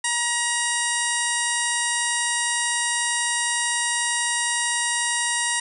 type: harmonic tone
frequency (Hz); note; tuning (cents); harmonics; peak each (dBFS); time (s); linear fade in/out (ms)
951; A#5; +34; 1 / 2 / 3 / 4 / 5 / 6 / 7 / 8 / 9 / 10; -30 / -26 / -32 / -32 / -37 / -32 / -38 / -30 / -29 / -31; 0.04-5.6; 5
effects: none

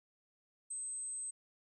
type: tone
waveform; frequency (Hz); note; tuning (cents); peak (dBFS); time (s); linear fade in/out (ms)
sine; 8230; C9; -30; -39; 0.7-1.31; 10
effects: none

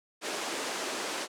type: band-pass noise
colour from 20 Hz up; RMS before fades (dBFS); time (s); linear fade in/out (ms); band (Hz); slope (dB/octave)
pink; -35; 0.21-1.28; 50; 280 to 9000; 24
effects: none

